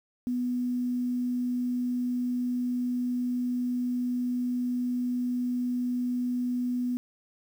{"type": "tone", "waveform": "sine", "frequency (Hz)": 246.9, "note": "B3", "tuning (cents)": 0, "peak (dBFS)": -26, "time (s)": [0.27, 6.97], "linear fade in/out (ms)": 0, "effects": ["9-bit"]}